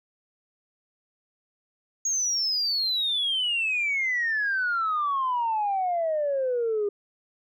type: exponential sweep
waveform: sine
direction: down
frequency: 6645 to 402 Hz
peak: -22 dBFS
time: 2.05-6.89 s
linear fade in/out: 5 ms
effects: tanh soft clip ceiling -19 dBFS